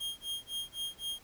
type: tone with tremolo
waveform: 45% pulse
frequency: 3230 Hz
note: G#7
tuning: 49 cents flat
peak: -33 dBFS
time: 0-1.19 s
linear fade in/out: 10 ms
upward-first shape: sine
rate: 3.9 Hz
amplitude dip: 100%
effects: pink hiss -59 dBFS RMS until 1.23 s